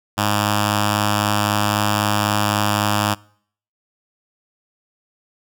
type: tone with notch filter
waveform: 5% pulse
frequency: 103.83 Hz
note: G#2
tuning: in tune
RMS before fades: -19 dBFS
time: 0.17-3.15 s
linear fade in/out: 20 ms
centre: 440 Hz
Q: 1.1
effects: noise-tail reverb RT60 0.6 s tail -25 dB re dry